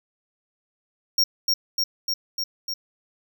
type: tone with echo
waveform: square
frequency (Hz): 5570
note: F8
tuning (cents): -5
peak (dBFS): -17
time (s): 1.18-1.24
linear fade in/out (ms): 5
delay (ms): 300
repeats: 5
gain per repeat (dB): -2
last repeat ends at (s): 2.74
effects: none